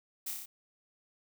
blue noise with echo, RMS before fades -37 dBFS, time 0.26-0.31 s, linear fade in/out 10 ms, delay 30 ms, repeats 5, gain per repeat -2 dB, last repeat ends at 0.46 s, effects none

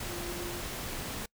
sine tone in noise, 349.2 Hz, F4, in tune, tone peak -40 dBFS, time 0.09-0.6 s, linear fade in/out 5 ms, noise pink, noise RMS -38 dBFS, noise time 0-1.26 s, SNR -5 dB, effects noise-tail reverb RT60 0.1 s tail -25 dB re dry

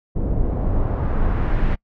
brown noise with low-pass filter sweep, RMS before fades -19 dBFS, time 0.15-1.76 s, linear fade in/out 20 ms, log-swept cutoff 490 to 2300 Hz, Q 1.1, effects noise-tail reverb RT60 0.1 s tail -25 dB re dry

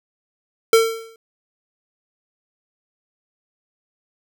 square tone with exponential decay, 451.9 Hz, A4, 46 cents sharp, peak -8 dBFS, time 0.73-1.16 s, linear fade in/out 2 ms, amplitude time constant 92 ms, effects none

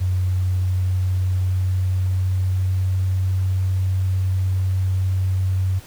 sine tone with pitch glide, 92 to 93.82 Hz, F#2 to F#2, -9 to +25 cents, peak -17 dBFS, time 0-5.8 s, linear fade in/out 20 ms, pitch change +34 cents, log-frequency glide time 0.18-3.52 s, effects pink hiss -44 dBFS RMS until 5.86 s

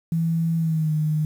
sine tone with pitch glide, 164.81 to 153.77 Hz, E3 to D#3, 0 to -20 cents, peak -19 dBFS, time 0.12-1.25 s, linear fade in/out 2 ms, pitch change -120 cents, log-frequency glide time 0.57-0.93 s, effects 8-bit

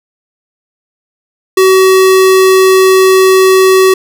square tone, 378.1 Hz, F#4, 38 cents sharp, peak -4 dBFS, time 1.57-3.94 s, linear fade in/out 5 ms, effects none

